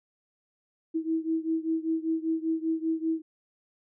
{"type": "beating tone pair", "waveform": "sine", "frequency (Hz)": [321.5, 326.6], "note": ["E4", "E4"], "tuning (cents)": [-43, -16], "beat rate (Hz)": 5.1, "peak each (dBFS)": [-28, -30], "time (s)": [0.94, 3.22], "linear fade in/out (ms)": 20, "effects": []}